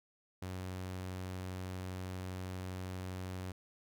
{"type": "tone", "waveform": "sawtooth", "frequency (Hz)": 92.5, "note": "F#2", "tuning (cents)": 0, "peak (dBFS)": -36, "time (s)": [0.42, 3.52], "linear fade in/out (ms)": 5, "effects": []}